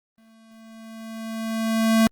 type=tone with exponential growth; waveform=square; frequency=223.5 Hz; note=A3; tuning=27 cents sharp; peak=-14 dBFS; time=0.18-2.07 s; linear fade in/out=0 ms; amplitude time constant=410 ms; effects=Opus 32 kbps